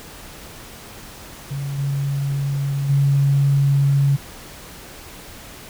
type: tone with level steps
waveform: sine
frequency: 139.6 Hz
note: C#3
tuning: 13 cents sharp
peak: -23 / -19 / -13 dBFS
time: 1.5-4.17 s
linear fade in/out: 20 ms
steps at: 1.78 / 2.89 s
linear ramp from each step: 10 ms
effects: pink hiss -39 dBFS RMS until 5.69 s